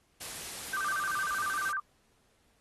white noise, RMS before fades -41 dBFS, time 0.2-1.72 s, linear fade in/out 10 ms
sine tone with vibrato, 1358 Hz, F6, 49 cents flat, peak -30 dBFS, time 0.73-1.8 s, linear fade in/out 5 ms, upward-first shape square, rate 13 Hz, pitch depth 230 cents each way
effects pink hiss -70 dBFS RMS until 2.6 s + AAC 32 kbps

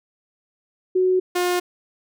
sine / sawtooth tone pair in turn, 370 / 356.9 Hz, F#4 / F4, 0 / +38 cents, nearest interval minor second, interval 62 cents, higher first, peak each -15 dBFS, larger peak neither, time 0.95-1.2 / 1.35-1.6 s, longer neither, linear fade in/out 10 ms, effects none

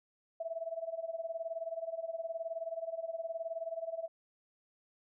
sine tone with tremolo, 659.3 Hz, E5, in tune, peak -33 dBFS, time 0.4-4.08 s, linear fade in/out 5 ms, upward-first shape sine, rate 19 Hz, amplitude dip 85%, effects none

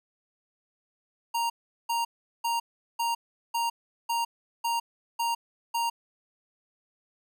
square tone bursts, 932.3 Hz, A#5, in tune, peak -26 dBFS, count 9, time 1.34-5.9 s, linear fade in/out 10 ms, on 160 ms, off 390 ms, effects none

